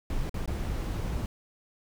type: noise with dropouts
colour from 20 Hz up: brown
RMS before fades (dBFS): -31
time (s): 0.1-1.26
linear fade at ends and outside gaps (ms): 1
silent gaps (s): 0.295-0.342 / 0.459-0.476
effects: none